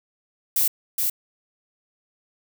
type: noise with echo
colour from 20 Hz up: violet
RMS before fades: -20 dBFS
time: 0.56-0.68 s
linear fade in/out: 5 ms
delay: 420 ms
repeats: 1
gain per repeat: -3 dB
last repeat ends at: 1.1 s
effects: none